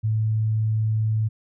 sine tone, 109.4 Hz, A2, 9 cents flat, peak -19 dBFS, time 0.03-1.29 s, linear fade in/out 20 ms, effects none

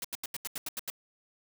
white noise bursts, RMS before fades -36 dBFS, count 9, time 0.02-0.901 s, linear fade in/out 2 ms, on 25 ms, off 82 ms, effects none

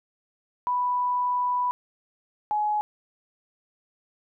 sine tone pair in turn, 987.8 / 842.2 Hz, B5 / G#5, 0 / +24 cents, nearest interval minor third, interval 276 cents, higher first, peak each -22 / -22 dBFS, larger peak neither, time 0.67-1.71 / 2.51-2.81 s, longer first, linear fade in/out 0 ms, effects none

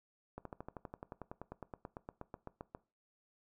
slowing click train, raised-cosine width 1 ms, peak -30 dBFS, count 24, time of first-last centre 0.38-2.749 s, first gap 73 ms, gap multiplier 1.03, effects noise-tail reverb RT60 0.3 s tail -19 dB re dry

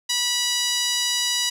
5% pulse tone with band-pass filter, 976 Hz, B5, 21 cents flat, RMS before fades -23 dBFS, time 0.09-1.5 s, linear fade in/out 10 ms, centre 3900 Hz, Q 1.1, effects none

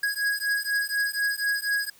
square beating tone pair, 1652 / 1656.1 Hz, G#6 / G#6, -10 / -5 cents, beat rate 4.1 Hz, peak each -28 dBFS, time 0.03-1.9 s, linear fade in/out 5 ms, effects white hiss -56 dBFS RMS until 1.99 s

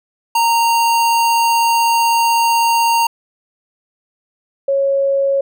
square / sine tone pair in turn, 926 / 550.6 Hz, A#5 / C#5, -12 / -12 cents, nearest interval major sixth, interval 900 cents, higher first, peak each -12 dBFS, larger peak neither, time 0.35-3.07 / 4.68-5.41 s, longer first, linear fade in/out 5 ms, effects none

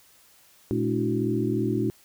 sine tone cluster, 117.9 / 214 / 288.7 / 327.9 / 371 Hz, A#2 / A3 / D4 / E4 / F#4, +20 / -48 / -30 / -9 / +5 cents, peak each -29 dBFS, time 0.71-1.9 s, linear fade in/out 0 ms, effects white hiss -57 dBFS RMS until 2.04 s

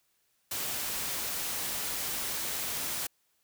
white noise, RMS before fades -34 dBFS, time 0.51-3.07 s, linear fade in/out 5 ms, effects white hiss -73 dBFS RMS until 3.43 s

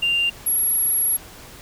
sine tone pair in turn, 2789 / 11263 Hz, F7 / F9, -3 / +14 cents, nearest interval 2 octaves, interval 2417 cents, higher second, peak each -16 dBFS, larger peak neither, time 0.02-0.3 / 0.46-1.17 s, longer second, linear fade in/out 10 ms, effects tanh soft clip ceiling -13 dBFS + pink hiss -42 dBFS RMS until 1.61 s

